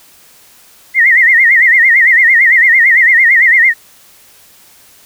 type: tone with vibrato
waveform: sine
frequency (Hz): 1975.5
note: B6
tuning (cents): 0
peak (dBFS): -4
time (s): 0.94-3.74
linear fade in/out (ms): 50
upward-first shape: sine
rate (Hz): 8.9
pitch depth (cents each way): 140
effects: white hiss -43 dBFS RMS until 5.05 s